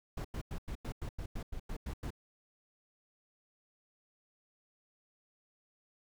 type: noise bursts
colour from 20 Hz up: brown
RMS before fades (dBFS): -39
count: 12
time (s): 0.17-2.105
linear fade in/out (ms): 5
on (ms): 76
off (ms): 93
effects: none